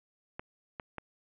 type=clicks; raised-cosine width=0.5 ms; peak=-23 dBFS; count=3; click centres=0.395 / 0.798 / 0.983 s; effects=resampled to 8000 Hz + 9-bit